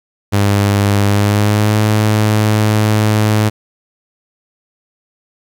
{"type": "tone with pitch glide", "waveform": "sawtooth", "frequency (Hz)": [101.2, 107.09], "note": ["G#2", "A2"], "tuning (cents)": [-44, -46], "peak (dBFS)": -6, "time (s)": [0.32, 3.5], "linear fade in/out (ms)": 20, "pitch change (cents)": 98, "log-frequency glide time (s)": [1.05, 1.81], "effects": ["8-bit"]}